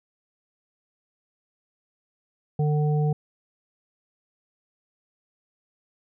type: harmonic tone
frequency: 149.9 Hz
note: D3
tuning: 36 cents sharp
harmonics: 1 / 3 / 5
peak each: -20 / -30 / -34 dBFS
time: 2.59-3.13 s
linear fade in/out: 5 ms
effects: none